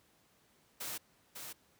white noise with echo, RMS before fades -41 dBFS, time 0.8-0.98 s, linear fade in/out 10 ms, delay 550 ms, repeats 1, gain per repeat -5 dB, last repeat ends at 1.53 s, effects pink hiss -69 dBFS RMS until 1.79 s + high-pass 80 Hz 12 dB/octave

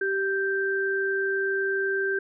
sine tone pair together, 389.5 / 1568 Hz, G4 / G6, -11 / 0 cents, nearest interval 2 octaves, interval 2411 cents, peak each -26 dBFS, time 0.01-2.19 s, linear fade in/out 5 ms, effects none

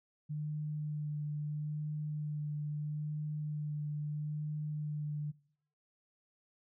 sine tone with vibrato, 150 Hz, D3, 37 cents sharp, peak -35 dBFS, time 0.29-5.32 s, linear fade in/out 20 ms, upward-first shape sine, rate 0.76 Hz, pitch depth 15 cents each way, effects noise-tail reverb RT60 0.6 s tail -21 dB re dry

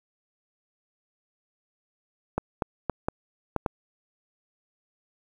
clicks, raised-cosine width 1 ms, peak -11 dBFS, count 6, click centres 2.38 / 2.622 / 2.897 / 3.085 / 3.563 / 3.662 s, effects 8-bit

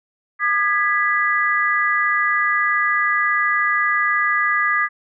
sine chord, G# minor, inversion second, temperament equal with one note detuned, 1214 / 1661.2 / 1975.5 Hz, D#6 / G#6 / B6, -43 / 0 / 0 cents, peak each -20 dBFS, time 0.39-4.89 s, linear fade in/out 50 ms, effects none

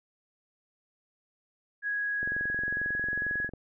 sine tone with pitch glide, 1661.2 to 1673.7 Hz, G#6 to G#6, 0 to +13 cents, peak -28 dBFS, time 1.82-3.5 s, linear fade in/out 50 ms, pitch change +13 cents, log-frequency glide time 2.36-3.24 s
click train, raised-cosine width 2 ms, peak -28 dBFS, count 30, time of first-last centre 2.23-3.536 s, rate 22.2 Hz
effects none

